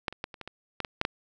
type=clicks; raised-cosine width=0.3 ms; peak=-12 / -25 / -16 / -27 / -23 / -23 / -15 / -16 / -9 / -10 dBFS; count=10; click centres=0.082 / 0.126 / 0.241 / 0.342 / 0.413 / 0.476 / 0.803 / 0.848 / 1.014 / 1.051 s; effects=none